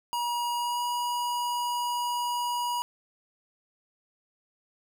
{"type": "tone with pitch glide", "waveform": "square", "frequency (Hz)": [957, 966.4], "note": ["A#5", "B5"], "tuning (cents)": [45, -38], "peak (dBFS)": -28, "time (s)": [0.13, 2.82], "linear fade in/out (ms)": 0, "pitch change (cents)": 17, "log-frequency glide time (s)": [0.57, 0.81], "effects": []}